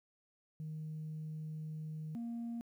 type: tone pair in turn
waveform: sine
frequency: 155.56 / 234 Hz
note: D#3 / A#3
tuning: 0 / +7 cents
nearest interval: perfect fifth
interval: 707 cents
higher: second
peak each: -39 / -36 dBFS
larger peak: second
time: 0.6-2.15 / 2.15-2.61 s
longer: first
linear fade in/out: 0 ms
effects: tanh soft clip ceiling -37 dBFS + 12-bit